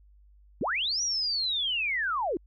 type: linear two-way sweep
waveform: sine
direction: up then down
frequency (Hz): 138.59 to 5860 to 295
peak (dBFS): -26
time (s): 0.61-2.37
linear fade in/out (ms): 2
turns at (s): 1.02
effects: added 50 Hz sine -54 dBFS peak until 2.46 s